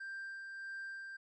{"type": "tone with tremolo", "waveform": "triangle", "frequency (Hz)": 1580, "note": "G6", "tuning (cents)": 13, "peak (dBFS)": -39, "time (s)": [0, 1.17], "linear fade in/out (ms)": 10, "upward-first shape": "sine", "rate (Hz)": 1.6, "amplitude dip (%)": 35, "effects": ["tanh soft clip ceiling -35 dBFS", "resampled to 22050 Hz"]}